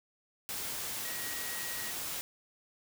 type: tone in noise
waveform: sine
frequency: 1900 Hz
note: A#6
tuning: 33 cents sharp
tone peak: -44 dBFS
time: 1.05-1.91 s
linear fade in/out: 0 ms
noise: white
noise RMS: -38 dBFS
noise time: 0.49-2.21 s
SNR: -9 dB
effects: none